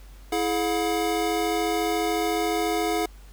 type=tone cluster; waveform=square; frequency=329.3 / 423.4 / 719 Hz; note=E4 / G#4 / F#5; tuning=-2 / +33 / -50 cents; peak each=-28 dBFS; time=0.32-3.06 s; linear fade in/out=5 ms; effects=added 48 Hz sine -43 dBFS peak until 3.32 s + pink hiss -55 dBFS RMS until 3.32 s